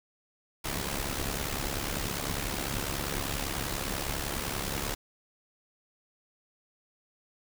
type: noise with amplitude modulation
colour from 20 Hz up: pink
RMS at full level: -30 dBFS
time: 0.64-4.95 s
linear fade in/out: 10 ms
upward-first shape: sine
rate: 70.1 Hz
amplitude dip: 70%
effects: none